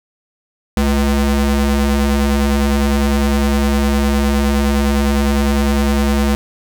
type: ring-modulated tone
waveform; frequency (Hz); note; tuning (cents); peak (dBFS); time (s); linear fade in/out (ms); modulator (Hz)
45% pulse; 140; C#3; +18; -9; 0.77-6.35; 0; 74.9
effects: none